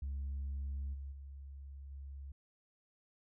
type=tone with level steps; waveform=sine; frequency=69 Hz; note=C#2; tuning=7 cents flat; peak=-35 / -41 / -46 / -44 dBFS; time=0.02-2.32 s; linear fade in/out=5 ms; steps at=0.93 / 1.11 / 1.9 s; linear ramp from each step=20 ms; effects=tanh soft clip ceiling -35 dBFS